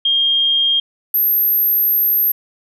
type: tone pair in turn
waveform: sine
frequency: 3221 / 12843 Hz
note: G7 / G9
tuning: +46 / +41 cents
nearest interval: 2 octaves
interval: 2395 cents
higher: second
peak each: -12 dBFS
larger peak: neither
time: 0.05-0.8 / 1.14-2.32 s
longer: second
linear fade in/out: 5 ms
effects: none